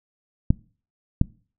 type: clicks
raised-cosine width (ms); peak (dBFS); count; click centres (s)
5; -4; 2; 0.505 / 1.214
effects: noise-tail reverb RT60 0.4 s tail -23 dB re dry